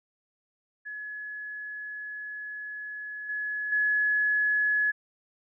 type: tone with level steps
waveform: sine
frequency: 1697 Hz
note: G#6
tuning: 37 cents sharp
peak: -35 / -29 / -22 dBFS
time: 0.85-4.92 s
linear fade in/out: 20 ms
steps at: 3.29 / 3.72 s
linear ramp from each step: 5 ms
effects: none